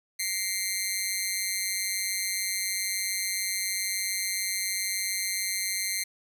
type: tone with amplitude modulation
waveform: 10% pulse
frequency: 2093 Hz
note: C7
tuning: in tune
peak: -15 dBFS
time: 0.19-6.04 s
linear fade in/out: 10 ms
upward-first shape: sine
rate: 193 Hz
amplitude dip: 80%
effects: none